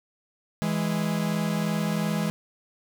45% pulse tone pair together, 164.85 / 207.7 Hz, E3 / G#3, 0 / 0 cents, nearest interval major third, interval 400 cents, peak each -27 dBFS, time 0.62-2.3 s, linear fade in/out 0 ms, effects none

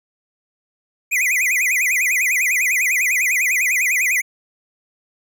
square tone with vibrato, 2217 Hz, C#7, in tune, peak -16 dBFS, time 1.11-4.22 s, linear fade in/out 20 ms, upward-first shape sine, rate 10 Hz, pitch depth 220 cents each way, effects none

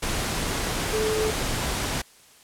sine tone in noise, 433.3 Hz, A4, 27 cents flat, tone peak -23 dBFS, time 0.93-1.31 s, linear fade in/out 10 ms, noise pink, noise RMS -27 dBFS, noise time 0.02-2.02 s, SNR +1 dB, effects white hiss -53 dBFS RMS until 2.43 s + low-pass 11000 Hz 12 dB/octave

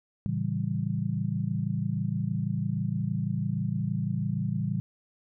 sine chord, A dominant seventh, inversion none, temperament equal with one note detuned, 112.31 / 138.59 / 164.81 / 196 Hz, A2 / C#3 / E3 / G3, +36 / 0 / 0 / 0 cents, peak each -32 dBFS, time 0.26-4.8 s, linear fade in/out 0 ms, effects none

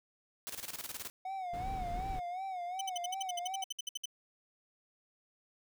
white noise with tremolo, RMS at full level -41 dBFS, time 0.47-1.1 s, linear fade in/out 0 ms, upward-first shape square, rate 19 Hz, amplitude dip 75%
triangle tone with vibrato, 736 Hz, F#5, 9 cents flat, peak -35 dBFS, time 1.25-3.64 s, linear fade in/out 5 ms, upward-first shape sine, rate 2.7 Hz, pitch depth 95 cents each way
brown noise, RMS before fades -41 dBFS, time 1.53-2.2 s, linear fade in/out 10 ms
25% pulse tone bursts, 3029 Hz, F#7, 40 cents sharp, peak -32 dBFS, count 16, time 2.79-4.057 s, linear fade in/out 5 ms, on 22 ms, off 61 ms
effects none

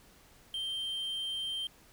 triangle tone, 3145 Hz, G7, 5 cents sharp, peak -32 dBFS, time 0.54-1.67 s, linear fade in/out 2 ms, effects pink hiss -60 dBFS RMS until 1.92 s

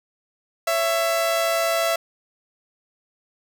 sawtooth tone pair together, 554.4 / 665.7 Hz, C#5 / E5, 0 / +17 cents, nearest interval minor third, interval 317 cents, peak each -25 / -16 dBFS, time 0.67-1.96 s, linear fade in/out 5 ms, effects none

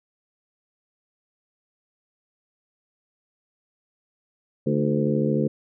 harmonic tone with a mistuned harmonic, 73.2 Hz, D2, 5 cents flat, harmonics 2 / 3 / 4 / 5 / 6 / 7, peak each -25 / -24 / -29 / -29 / -28 / -29 dBFS, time 4.66-5.48 s, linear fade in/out 10 ms, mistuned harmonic 4, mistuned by +60 cents, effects none

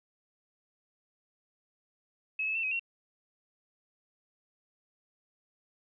sine tone with pitch steps, 2576 / 2595 / 2686 / 2535 / 2732 Hz, E7 / E7 / E7 / D#7 / F7, -41 / -28 / +32 / +32 / -39 cents, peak -29 dBFS, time 2.39-2.795 s, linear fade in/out 5 ms, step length 81 ms, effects none

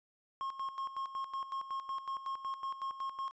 triangle tone with tremolo, 1078 Hz, C#6, 49 cents flat, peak -33 dBFS, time 0.41-3.31 s, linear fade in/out 0 ms, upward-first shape square, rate 5.4 Hz, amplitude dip 70%, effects resampled to 16000 Hz

